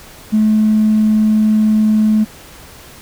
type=tone with tanh clipping; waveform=triangle; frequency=215.6 Hz; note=A3; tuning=35 cents flat; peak=-8 dBFS; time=0.32-2.25 s; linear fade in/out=20 ms; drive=1 dB; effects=pink hiss -38 dBFS RMS until 3.01 s